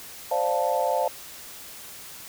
sine chord, D minor seventh, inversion third, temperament equal, 523.3 / 587.3 / 698.5 / 880 Hz, C5 / D5 / F5 / A5, 0 / 0 / 0 / 0 cents, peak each -27 dBFS, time 0.31-1.08 s, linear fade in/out 5 ms, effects white hiss -42 dBFS RMS until 2.28 s

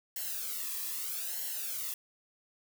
blue noise with flanger, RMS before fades -37 dBFS, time 0.16-1.94 s, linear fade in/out 2 ms, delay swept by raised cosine 0.82 to 1.38 ms, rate 0.79 Hz, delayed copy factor -0.85, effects none

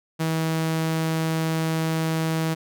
sawtooth tone, 161 Hz, E3, 41 cents flat, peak -18 dBFS, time 0.19-2.55 s, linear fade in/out 20 ms, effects none

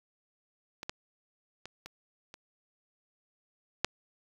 clicks, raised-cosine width 0.2 ms, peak -22 / -17 / -25 / -26 / -29 / -8 dBFS, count 6, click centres 0.831 / 0.895 / 1.656 / 1.86 / 2.341 / 3.846 s, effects 8-bit

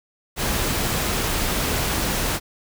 pink noise, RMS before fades -23 dBFS, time 0.36-2.4 s, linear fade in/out 50 ms, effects none

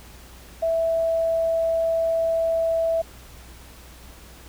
sine tone, 658 Hz, E5, 3 cents flat, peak -19 dBFS, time 0.62-3.02 s, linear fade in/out 10 ms, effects added 60 Hz sine -45 dBFS peak until 4.48 s + pink hiss -47 dBFS RMS until 4.48 s

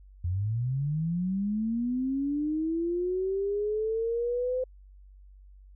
sine linear sweep, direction up, 83.8 to 515 Hz, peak -26 dBFS, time 0.24-4.64 s, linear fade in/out 5 ms, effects added 48 Hz sine -49 dBFS peak until 5.75 s

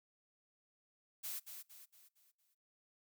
blue noise with echo, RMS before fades -43 dBFS, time 1.23-1.4 s, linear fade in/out 20 ms, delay 230 ms, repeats 5, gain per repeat -7 dB, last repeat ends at 2.55 s, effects noise-tail reverb RT60 0.4 s tail -24 dB re dry

